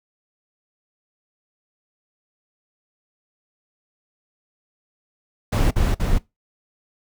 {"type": "noise bursts", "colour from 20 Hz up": "brown", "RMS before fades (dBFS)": -18, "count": 3, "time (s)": [5.52, 6.186], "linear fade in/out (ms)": 10, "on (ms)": 190, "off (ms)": 48, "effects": ["noise-tail reverb RT60 0.2 s tail -21 dB re dry"]}